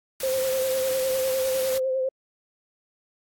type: noise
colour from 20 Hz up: white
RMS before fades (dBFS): -33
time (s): 0.2-1.78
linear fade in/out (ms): 2
type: tone with vibrato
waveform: sine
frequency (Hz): 523.3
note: C5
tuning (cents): 0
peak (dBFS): -22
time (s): 0.23-2.09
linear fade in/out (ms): 5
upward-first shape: sine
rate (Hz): 9.9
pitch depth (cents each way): 30
effects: AAC 64 kbps